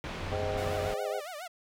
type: low-pass noise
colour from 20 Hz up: pink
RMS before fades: -38 dBFS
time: 0.04-0.94 s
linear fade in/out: 0 ms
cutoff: 3300 Hz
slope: 12 dB/octave
type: tone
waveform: sine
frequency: 90.9 Hz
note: F#2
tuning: 30 cents flat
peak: -36 dBFS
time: 0.21-0.89 s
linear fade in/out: 20 ms
type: chord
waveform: sine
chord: Ab major seventh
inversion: none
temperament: just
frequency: 415.3 / 519.1 / 623 / 778.7 Hz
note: Ab4 / C5 / Eb5 / G5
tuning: 0 / -14 / +2 / -12 cents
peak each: -37 / -36 / -36 / -39 dBFS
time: 0.31-1.21 s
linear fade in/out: 20 ms
type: tone with vibrato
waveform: sawtooth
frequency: 660 Hz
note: E5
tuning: 2 cents sharp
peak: -35 dBFS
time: 0.57-1.48 s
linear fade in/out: 10 ms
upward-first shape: sine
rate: 7.2 Hz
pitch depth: 220 cents each way
effects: none